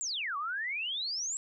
sine exponential two-way sweep, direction down then up, 7790 to 1108.7 to 7790 Hz, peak -32 dBFS, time 0.01-1.37 s, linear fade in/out 0 ms, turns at 0.37 s, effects none

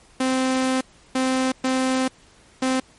sawtooth tone bursts at uneven times, 260 Hz, C4, 11 cents flat, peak -15 dBFS, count 4, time 0.2-0.81 / 1.15-1.52 / 1.64-2.08 / 2.62-2.8 s, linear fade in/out 5 ms, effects pink hiss -53 dBFS RMS until 2.98 s + MP3 48 kbps

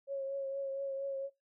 sine tone with vibrato, 547 Hz, C#5, 23 cents flat, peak -34 dBFS, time 0.07-1.3 s, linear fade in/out 50 ms, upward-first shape triangle, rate 4.3 Hz, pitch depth 27 cents each way, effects noise-tail reverb RT60 0.2 s tail -20 dB re dry

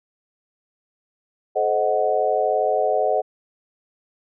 sine chord, A diminished seventh, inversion none, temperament equal with one note detuned, 430.7 / 523.3 / 622.3 / 740 Hz, A4 / C5 / Eb5 / Gb5, -37 / 0 / 0 / 0 cents, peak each -24 / -24 / -22 / -22 dBFS, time 1.55-3.22 s, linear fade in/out 20 ms, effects none

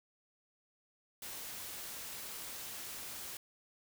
white noise, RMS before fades -45 dBFS, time 1.22-3.37 s, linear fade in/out 2 ms, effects none

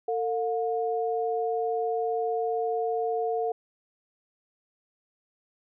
sine tone pair together, 451.1 / 716 Hz, A4 / F5, +43 / +43 cents, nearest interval minor sixth, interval 800 cents, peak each -27 / -29 dBFS, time 0.08-3.52 s, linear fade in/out 5 ms, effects none

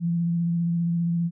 sine tone with vibrato, 170 Hz, F3, 46 cents flat, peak -21 dBFS, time 0-1.31 s, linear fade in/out 50 ms, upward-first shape square, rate 15 Hz, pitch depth 15 cents each way, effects none

